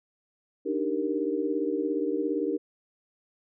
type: chord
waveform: sine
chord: Eb major seventh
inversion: third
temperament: equal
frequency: 293.7 / 311.1 / 392 / 466.2 Hz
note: D4 / Eb4 / G4 / Bb4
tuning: 0 / 0 / 0 / 0 cents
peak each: -31 dBFS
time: 0.65-2.58 s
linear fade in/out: 20 ms
effects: none